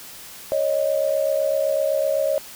sine tone pair together, 554.4 / 622.3 Hz, C#5 / D#5, 0 / 0 cents, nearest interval major second, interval 200 cents, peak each -21 dBFS, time 0.52-2.38 s, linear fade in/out 0 ms, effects white hiss -40 dBFS RMS until 2.55 s

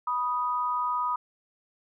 sine tone pair together, 982.1 / 1244.5 Hz, B5 / D#6, -10 / 0 cents, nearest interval major third, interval 410 cents, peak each -28 dBFS, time 0.07-1.16 s, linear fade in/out 5 ms, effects none

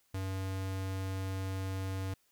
square tone, 95.4 Hz, G2, 47 cents flat, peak -35 dBFS, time 0.14-2.14 s, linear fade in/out 5 ms, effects white hiss -72 dBFS RMS until 2.31 s

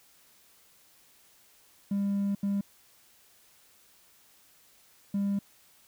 triangle tone bursts at uneven times, 200 Hz, G3, 35 cents sharp, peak -23 dBFS, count 3, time 1.91-2.35 / 2.43-2.61 / 5.14-5.39 s, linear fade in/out 5 ms, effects tanh soft clip ceiling -21 dBFS + white hiss -61 dBFS RMS until 5.87 s

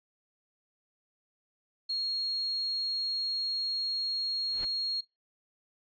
sine tone, 4280 Hz, C8, 38 cents sharp, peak -29 dBFS, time 1.89-5.01 s, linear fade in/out 10 ms
pink noise with exponential growth, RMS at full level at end -40 dBFS, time 4.41-4.65 s, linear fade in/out 5 ms, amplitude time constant 52 ms
effects noise-tail reverb RT60 0.2 s tail -21 dB re dry + resampled to 11025 Hz

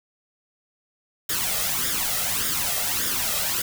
white noise with flanger, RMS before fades -25 dBFS, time 1.29-3.62 s, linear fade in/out 5 ms, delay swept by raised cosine 0.57 to 1.57 ms, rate 1.7 Hz, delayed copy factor +0.65, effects none

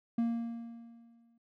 triangle tone with exponential decay, 232.4 Hz, A#3, 5 cents flat, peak -24 dBFS, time 0.18-1.38 s, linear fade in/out 5 ms, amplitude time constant 260 ms, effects none

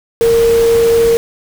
sine tone in noise, 462.1 Hz, A#4, 15 cents flat, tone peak -7 dBFS, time 0.21-1.17 s, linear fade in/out 0 ms, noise pink, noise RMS -23 dBFS, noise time 0.21-1.17 s, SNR +13 dB, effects none

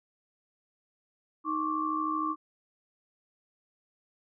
sine tone cluster, 311.1 / 1085 / 1158 Hz, D#4 / C#6 / D6, 0 / -37 / -25 cents, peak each -33 / -33 / -31 dBFS, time 1.44-2.36 s, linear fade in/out 50 ms, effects none

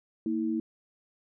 sine tone pair together, 229.1 / 322.5 Hz, A#3 / E4, -30 / -38 cents, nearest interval tritone, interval 592 cents, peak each -30 / -29 dBFS, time 0.26-0.6 s, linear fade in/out 2 ms, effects none

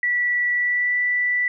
sine tone with pitch glide, 1953 to 1971.1 Hz, B6 to B6, -20 to -4 cents, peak -18 dBFS, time 0.03-1.48 s, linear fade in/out 2 ms, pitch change +16 cents, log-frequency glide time 0.52-0.96 s, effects none

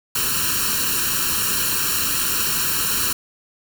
white noise with comb filter, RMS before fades -21 dBFS, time 0.15-3.13 s, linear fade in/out 5 ms, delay 0.71 ms, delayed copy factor +1, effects none

